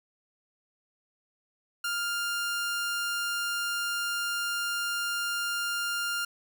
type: tone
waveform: sawtooth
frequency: 1400 Hz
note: F6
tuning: 4 cents sharp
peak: -25 dBFS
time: 1.84-6.25 s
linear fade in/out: 5 ms
effects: none